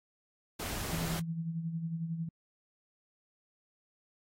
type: noise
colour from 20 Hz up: pink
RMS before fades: -38 dBFS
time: 0.59-1.2 s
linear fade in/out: 10 ms
type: tone with tremolo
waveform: sine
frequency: 164.81 Hz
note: E3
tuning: in tune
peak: -31 dBFS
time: 0.92-2.29 s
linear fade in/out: 5 ms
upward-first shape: sine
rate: 11 Hz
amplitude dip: 55%
effects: AAC 48 kbps